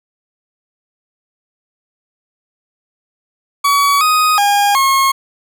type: tone with pitch steps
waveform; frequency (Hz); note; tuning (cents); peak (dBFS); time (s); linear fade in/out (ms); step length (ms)
40% pulse; 1133 / 1250 / 813 / 1084; C#6 / D#6 / G#5 / C#6; +37 / +8 / -37 / -39; -9; 3.64-5.12; 10; 370
effects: none